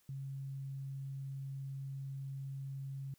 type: tone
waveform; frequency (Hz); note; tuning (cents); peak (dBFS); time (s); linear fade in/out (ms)
sine; 136.2; C#3; -30; -40; 0.09-3.14; 2
effects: white hiss -72 dBFS RMS until 3.18 s